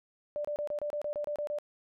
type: tone bursts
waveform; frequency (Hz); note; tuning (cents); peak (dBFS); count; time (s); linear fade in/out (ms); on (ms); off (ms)
sine; 590; D5; +8; -31; 11; 0.36-1.586; 0; 86; 28
effects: none